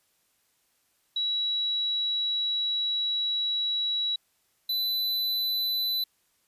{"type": "tone pair in turn", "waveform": ["sine", "square"], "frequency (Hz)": [3900, 3998], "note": ["B7", "B7"], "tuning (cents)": [-23, 20], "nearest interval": "unison", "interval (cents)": 43, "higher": "second", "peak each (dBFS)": [-25, -26], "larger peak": "first", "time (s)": [[1.16, 4.16], [4.69, 6.04]], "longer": "first", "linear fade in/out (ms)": 5, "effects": ["white hiss -70 dBFS RMS until 6.47 s", "resampled to 32000 Hz"]}